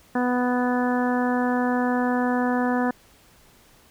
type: harmonic tone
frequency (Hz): 247.8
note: B3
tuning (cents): +6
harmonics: 1 / 2 / 3 / 4 / 5 / 6 / 7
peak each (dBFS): -22 / -28 / -28 / -31 / -36 / -34 / -33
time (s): 0.15-2.91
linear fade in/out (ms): 5
effects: pink hiss -55 dBFS RMS until 3.9 s